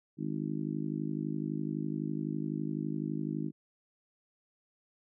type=harmonic tone; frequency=51.91 Hz; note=G#1; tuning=in tune; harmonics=3 / 4 / 5 / 6 / 7; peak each=-37 / -38 / -38 / -38 / -46 dBFS; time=0.17-3.52 s; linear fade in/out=50 ms; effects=none